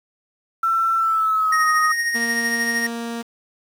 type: tone with pitch glide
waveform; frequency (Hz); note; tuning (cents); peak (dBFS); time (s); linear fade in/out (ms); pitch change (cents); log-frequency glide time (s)
sine; 1341 to 1251.2; E6 to D#6; +29 to +9; -16; 0.63-1.92; 5; -120; 0.97-1.7
type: tone with tremolo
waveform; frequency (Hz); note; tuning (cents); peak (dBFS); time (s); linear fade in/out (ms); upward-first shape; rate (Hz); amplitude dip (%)
square; 1864.7; A#6; 0; -18; 1.52-2.87; 5; triangle; 13; 50
type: tone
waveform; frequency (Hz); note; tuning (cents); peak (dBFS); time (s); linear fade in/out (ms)
sawtooth; 233.1; A#3; 0; -22; 2.14-3.23; 20
effects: low-pass 11000 Hz 12 dB/octave + 7-bit